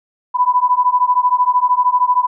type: beating tone pair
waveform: sine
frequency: 987.8 / 1000.8 Hz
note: B5 / B5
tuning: 0 / +23 cents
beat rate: 13 Hz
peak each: -14 dBFS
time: 0.34-2.27 s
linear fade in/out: 20 ms
effects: none